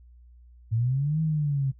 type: linear two-way sweep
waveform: sine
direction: up then down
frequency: 108.2 to 160.4 to 132.4 Hz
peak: -22 dBFS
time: 0.71-1.72 s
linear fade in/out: 20 ms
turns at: 1.21 s
effects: noise-tail reverb RT60 0.1 s tail -18 dB re dry + added 60 Hz sine -49 dBFS peak until 1.79 s